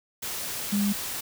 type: tone in noise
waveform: sine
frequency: 203.3 Hz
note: G#3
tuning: 37 cents flat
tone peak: -22 dBFS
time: 0.72-0.93 s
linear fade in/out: 10 ms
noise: white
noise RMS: -33 dBFS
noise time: 0.22-1.21 s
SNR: +8 dB
effects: none